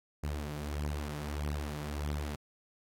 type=beating tone pair; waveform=sawtooth; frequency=73.42 / 75.02 Hz; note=D2 / D2; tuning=0 / +37 cents; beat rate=1.6 Hz; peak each=-32 / -36 dBFS; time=0.23-2.36 s; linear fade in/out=10 ms; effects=AAC 48 kbps